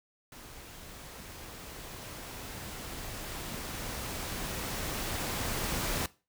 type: noise with level ramp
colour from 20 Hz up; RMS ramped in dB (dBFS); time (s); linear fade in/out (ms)
pink; -49 to -32; 0.32-6.06; 2
effects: noise-tail reverb RT60 0.3 s tail -19 dB re dry